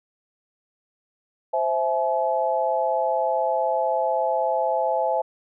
sine chord, C augmented, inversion none, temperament equal with one note detuned, 523.3 / 659.3 / 852 Hz, C5 / E5 / G#5, 0 / 0 / +44 cents, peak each -25 / -24 / -24 dBFS, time 1.53-5.22 s, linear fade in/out 10 ms, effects none

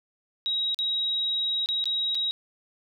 sine tone with dropouts, 3820 Hz, A#7, 42 cents sharp, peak -24 dBFS, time 0.46-2.31 s, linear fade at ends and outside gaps 0 ms, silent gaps 0.745-0.789 / 1.66-1.688 / 1.841-1.856 / 2.147-2.152 s, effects none

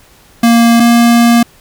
square tone pair in turn, 233.1 / 235.3 Hz, A#3 / A#3, 0 / +16 cents, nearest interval unison, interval 16 cents, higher second, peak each -5 dBFS, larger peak neither, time 0.43-0.8 / 0.8-1.43 s, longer second, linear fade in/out 5 ms, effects pink hiss -44 dBFS RMS until 1.6 s

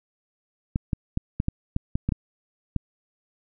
clicks, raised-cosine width 5 ms, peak -11 dBFS, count 10, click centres 0.759 / 0.932 / 1.174 / 1.401 / 1.484 / 1.764 / 1.955 / 2.09 / 2.122 / 2.763 s, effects none

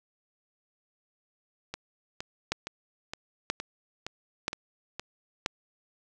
two click trains, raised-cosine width 0.2 ms, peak -18 / -10 dBFS, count 8 / 4, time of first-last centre 1.74-4.996 / 2.52-5.461 s, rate 2.15 / 1.02 Hz, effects none

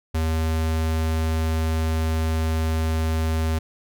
square tone, 80.1 Hz, E2, 49 cents flat, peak -21 dBFS, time 0.14-3.59 s, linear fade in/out 10 ms, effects none

